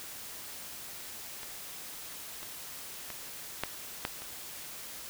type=clicks; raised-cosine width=0.3 ms; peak=-29 / -27 / -23 / -14 / -14 / -28 dBFS; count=6; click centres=1.432 / 2.43 / 3.103 / 3.636 / 4.051 / 4.22 s; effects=white hiss -44 dBFS RMS until 5.09 s